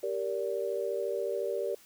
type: chord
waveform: sine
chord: G minor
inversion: none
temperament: equal with one note detuned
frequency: 392 / 466.2 / 577.6 Hz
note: G4 / Bb4 / D5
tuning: 0 / 0 / -29 cents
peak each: -34 dBFS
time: 0.03-1.75 s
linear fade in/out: 5 ms
effects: white hiss -58 dBFS RMS until 1.85 s